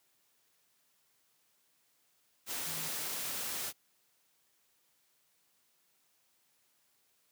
sine tone in noise, 160.7 Hz, E3, 44 cents flat, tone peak -49 dBFS, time 2.63-2.91 s, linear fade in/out 50 ms, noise white, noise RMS -38 dBFS, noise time 2.46-3.73 s, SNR -14 dB, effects white hiss -73 dBFS RMS until 7.31 s + high-pass 100 Hz 12 dB/octave

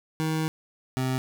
25% pulse tone pair in turn, 158.2 / 129.87 Hz, D#3 / C3, +29 / -13 cents, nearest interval minor third, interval 342 cents, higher first, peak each -21 dBFS, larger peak neither, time 0.2-0.48 / 0.97-1.18 s, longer first, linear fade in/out 0 ms, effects none

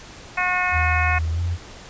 harmonic tone, 362.6 Hz, F#4, 35 cents flat, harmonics 2 / 3 / 4 / 5 / 6 / 7, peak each -26 / -26 / -26 / -26 / -26 / -26 dBFS, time 0.37-1.19 s, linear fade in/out 10 ms
sine tone with pitch glide, 80.7 to 86.49 Hz, E2 to F2, -36 to -16 cents, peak -20 dBFS, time 0.71-1.58 s, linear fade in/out 50 ms, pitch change +120 cents, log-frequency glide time 1.31-1.41 s
effects pink hiss -41 dBFS RMS until 1.89 s + resampled to 16000 Hz

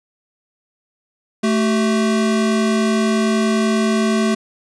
square tone pair together, 220 / 383.5 Hz, A3 / G4, 0 / -38 cents, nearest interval minor seventh, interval 962 cents, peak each -16 / -22 dBFS, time 1.43-4.35 s, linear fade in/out 10 ms, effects resampled to 22050 Hz

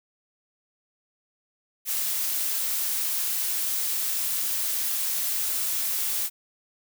blue noise, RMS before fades -27 dBFS, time 1.85-6.3 s, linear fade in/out 50 ms, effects none

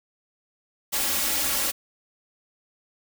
white noise with comb filter, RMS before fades -25 dBFS, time 0.92-1.72 s, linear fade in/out 20 ms, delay 3.6 ms, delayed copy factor +0.75, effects none

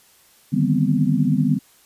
sine tone cluster, 147.7 / 157.8 / 196 / 241.1 / 257 Hz, D3 / D#3 / G3 / B3 / C4, +10 / +25 / 0 / -41 / -31 cents, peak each -22 dBFS, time 0.52-1.59 s, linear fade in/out 20 ms, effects white hiss -54 dBFS RMS until 1.85 s + resampled to 32000 Hz

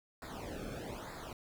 brown noise with flanger, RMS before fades -44 dBFS, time 0.22-1.33 s, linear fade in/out 2 ms, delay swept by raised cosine 0.33 to 1.05 ms, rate 1.1 Hz, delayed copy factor -0.9, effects none

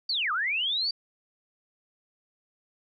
sine linear two-way sweep, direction down then up, 4699 to 1157 to 4699 Hz, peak -25 dBFS, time 0.09-0.91 s, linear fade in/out 5 ms, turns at 0.32 s, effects none

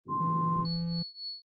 pink band-pass noise, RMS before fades -41 dBFS, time 0.05-0.7 s, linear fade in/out 50 ms, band 110 to 380 Hz, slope 48 dB/octave
sine tone, 1046.5 Hz, C6, in tune, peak -28 dBFS, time 0.08-0.66 s, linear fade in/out 50 ms
triangle tone with pitch glide, 164.81 to 169.15 Hz, E3 to E3, 0 to +45 cents, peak -28 dBFS, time 0.2-1.03 s, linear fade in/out 10 ms, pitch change +45 cents, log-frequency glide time 0.44-0.82 s
sine tone with tremolo, 4400 Hz, C#8, 14 cents flat, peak -34 dBFS, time 0.65-1.42 s, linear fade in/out 2 ms, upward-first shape triangle, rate 3.6 Hz, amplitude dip 95%
effects Opus 24 kbps

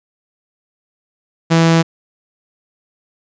sawtooth tone, 164.81 Hz, E3, in tune, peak -5 dBFS, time 1.5-1.83 s, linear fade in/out 20 ms, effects resampled to 16000 Hz

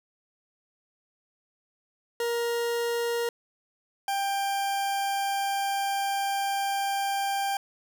40% pulse tone pair in turn, 470.7 / 791.6 Hz, A#4 / G5, +17 / +17 cents, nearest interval major sixth, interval 900 cents, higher second, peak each -25 dBFS, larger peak neither, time 2.2-3.29 / 4.08-7.57 s, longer second, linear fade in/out 2 ms, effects none

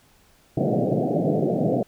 pink band-pass noise, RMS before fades -22 dBFS, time 0.57-1.83 s, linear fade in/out 5 ms, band 120 to 730 Hz, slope 96 dB/octave, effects pink hiss -58 dBFS RMS until 1.87 s

